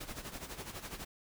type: noise with tremolo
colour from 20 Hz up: pink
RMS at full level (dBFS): -42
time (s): 0-1.05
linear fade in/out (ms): 10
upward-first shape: sine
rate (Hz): 12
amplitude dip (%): 70
effects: none